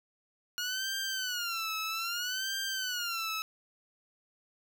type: tone with vibrato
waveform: 15% pulse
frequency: 1433 Hz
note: F6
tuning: 44 cents sharp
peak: -26 dBFS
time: 0.58-3.42 s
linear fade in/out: 0 ms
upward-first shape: sine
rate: 0.62 Hz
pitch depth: 170 cents each way
effects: none